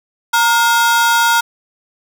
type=ring-modulated tone; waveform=45% pulse; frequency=1174.7 Hz; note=D6; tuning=in tune; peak=-7 dBFS; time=0.33-1.41 s; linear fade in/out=10 ms; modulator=247 Hz; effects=none